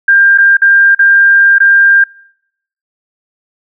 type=tone with dropouts; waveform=sine; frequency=1596 Hz; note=G6; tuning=31 cents sharp; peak=-3 dBFS; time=0.08-2.04 s; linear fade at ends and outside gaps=5 ms; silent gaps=0.377-0.383 / 0.57-0.618 / 0.949-0.991 / 1.584-1.602 s; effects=noise-tail reverb RT60 0.8 s tail -26 dB re dry